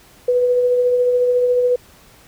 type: tone with tremolo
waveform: sine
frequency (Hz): 493.9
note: B4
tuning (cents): 0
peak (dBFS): -11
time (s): 0.28-1.76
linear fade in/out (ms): 5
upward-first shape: triangle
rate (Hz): 14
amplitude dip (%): 35
effects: pink hiss -48 dBFS RMS until 2.27 s

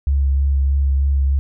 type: tone with vibrato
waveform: sine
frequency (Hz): 68.9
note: C#2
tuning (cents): -10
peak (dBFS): -13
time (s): 0.07-1.39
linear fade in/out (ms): 0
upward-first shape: sine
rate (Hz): 3.2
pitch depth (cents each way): 19
effects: none

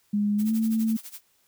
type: tone with pitch glide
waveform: sine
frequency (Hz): 206.4 to 222.5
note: G#3 to A3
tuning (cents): -10 to +20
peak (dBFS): -21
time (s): 0.13-0.97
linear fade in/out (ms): 10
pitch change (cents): +130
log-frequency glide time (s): 0.36-0.52
type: noise with tremolo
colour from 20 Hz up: blue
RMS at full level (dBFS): -39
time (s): 0.38-1.21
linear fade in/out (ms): 20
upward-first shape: sine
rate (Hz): 12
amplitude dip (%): 85
effects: white hiss -66 dBFS RMS until 1.47 s

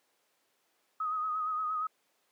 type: tone with vibrato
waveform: sine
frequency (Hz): 1257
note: D#6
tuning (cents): +17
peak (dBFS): -30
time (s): 1-1.87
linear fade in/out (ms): 5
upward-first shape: sine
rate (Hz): 8.6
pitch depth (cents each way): 40
effects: pink hiss -73 dBFS RMS until 2.31 s + high-pass 400 Hz 12 dB/octave

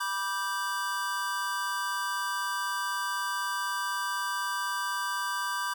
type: chord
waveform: square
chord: G major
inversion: first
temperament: just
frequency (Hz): 980 / 1176 / 1568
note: B5 / D6 / G6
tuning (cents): -14 / +2 / 0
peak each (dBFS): -35 / -35 / -34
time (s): 0-5.74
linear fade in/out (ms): 10
effects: none

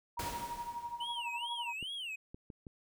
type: tone with tremolo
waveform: sine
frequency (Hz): 948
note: A#5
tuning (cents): +29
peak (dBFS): -35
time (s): 0.17-1.73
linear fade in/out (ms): 5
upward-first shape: triangle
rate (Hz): 12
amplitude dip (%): 85
type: noise with exponential decay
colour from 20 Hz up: pink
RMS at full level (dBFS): -39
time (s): 0.19-1.48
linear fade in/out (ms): 5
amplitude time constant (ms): 280
type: tone with vibrato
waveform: triangle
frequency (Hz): 2901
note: F#7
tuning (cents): -35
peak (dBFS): -37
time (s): 1-2.16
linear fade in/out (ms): 10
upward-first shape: sine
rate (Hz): 2.4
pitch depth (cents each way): 240
type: clicks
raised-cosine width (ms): 3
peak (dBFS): -34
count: 4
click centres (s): 1.827 / 2.345 / 2.502 / 2.668
effects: none

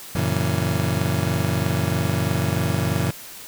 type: chord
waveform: 35% pulse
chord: F# dominant seventh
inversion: none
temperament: just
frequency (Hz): 92.5 / 115.62 / 138.75 / 166.5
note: F#2 / A#2 / C#3 / E3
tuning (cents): 0 / -14 / +2 / +18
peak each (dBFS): -24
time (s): 0.15-3.11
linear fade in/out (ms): 5
effects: white hiss -39 dBFS RMS until 3.47 s

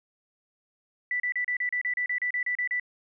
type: tone bursts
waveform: sine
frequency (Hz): 1975.5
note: B6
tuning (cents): 0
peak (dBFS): -25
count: 14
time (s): 1.11-2.798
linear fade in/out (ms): 2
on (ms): 89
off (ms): 34
effects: none

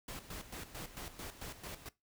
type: noise with tremolo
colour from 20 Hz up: pink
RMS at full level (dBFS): -45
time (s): 0.08-1.89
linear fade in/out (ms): 5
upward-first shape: square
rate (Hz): 4.5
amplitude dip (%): 70
effects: noise-tail reverb RT60 0.2 s tail -20 dB re dry

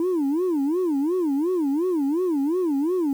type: tone with vibrato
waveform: sine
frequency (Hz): 318.7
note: D#4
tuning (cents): +42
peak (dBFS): -17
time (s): 0-3.13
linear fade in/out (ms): 2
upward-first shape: sine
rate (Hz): 2.8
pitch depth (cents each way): 270
effects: tanh soft clip ceiling -19 dBFS + 8-bit

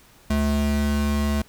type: tone pair together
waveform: square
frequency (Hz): 72.21 / 216.4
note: D2 / A3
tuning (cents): -29 / -29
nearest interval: octave + perfect fifth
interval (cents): 1900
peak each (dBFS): -23 / -25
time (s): 0.3-1.42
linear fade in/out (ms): 5
effects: pink hiss -53 dBFS RMS until 1.48 s

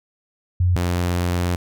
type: tone pair in turn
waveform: sine / sawtooth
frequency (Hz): 89.6 / 88.21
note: F2 / F2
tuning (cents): +45 / +18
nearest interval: unison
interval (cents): 27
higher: first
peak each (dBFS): -14 / -15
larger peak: first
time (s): 0.6-0.76 / 0.76-1.56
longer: second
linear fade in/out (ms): 5
effects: none

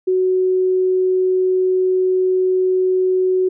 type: tone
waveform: sine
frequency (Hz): 371.3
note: F#4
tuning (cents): +6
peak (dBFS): -13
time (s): 0.07-3.49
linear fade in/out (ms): 10
effects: none

